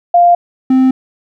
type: tone pair in turn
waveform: sine / triangle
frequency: 698 / 260.4 Hz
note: F5 / C4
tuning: -1 / -8 cents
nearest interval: octave + perfect fourth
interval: 1707 cents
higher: first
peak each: -4 dBFS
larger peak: neither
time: 0.14-0.35 / 0.7-0.91 s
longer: neither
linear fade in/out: 5 ms
effects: none